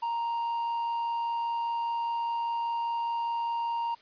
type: tone with amplitude modulation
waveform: triangle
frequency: 932.3 Hz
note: A#5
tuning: in tune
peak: -25 dBFS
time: 0.02-3.95 s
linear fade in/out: 10 ms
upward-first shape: sine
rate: 105 Hz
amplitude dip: 25%
effects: white hiss -58 dBFS RMS until 4.01 s + resampled to 11025 Hz